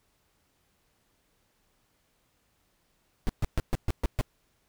brown noise bursts, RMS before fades -24 dBFS, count 7, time 3.27-4.211 s, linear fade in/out 0 ms, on 23 ms, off 130 ms, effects pink hiss -71 dBFS RMS until 4.68 s

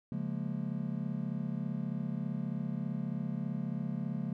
triangle chord, Bb minor seventh, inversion first, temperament just, 139.85 / 174.81 / 209.8 / 233.1 Hz, Db3 / F3 / Ab3 / Bb3, +16 / +2 / +18 / 0 cents, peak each -37 / -36 / -37 / -38 dBFS, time 0.12-4.33 s, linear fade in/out 2 ms, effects none

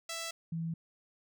5% pulse / sine tone pair in turn, 662 / 164.74 Hz, E5 / E3, +7 / -1 cents, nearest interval 2 octaves, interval 2408 cents, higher first, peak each -26 / -33 dBFS, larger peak first, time 0.09-0.31 / 0.52-0.74 s, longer neither, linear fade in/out 5 ms, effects none

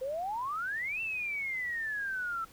sine exponential two-way sweep, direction up then down, 504 to 2709 to 1317 Hz, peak -32 dBFS, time 0.01-2.45 s, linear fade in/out 10 ms, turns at 1.01 s, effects pink hiss -57 dBFS RMS until 2.52 s

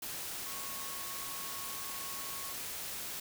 sine tone in noise, 1100 Hz, C#6, 14 cents flat, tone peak -48 dBFS, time 0.46-2.53 s, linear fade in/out 5 ms, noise white, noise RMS -41 dBFS, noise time 0.02-3.2 s, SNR -10 dB, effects none

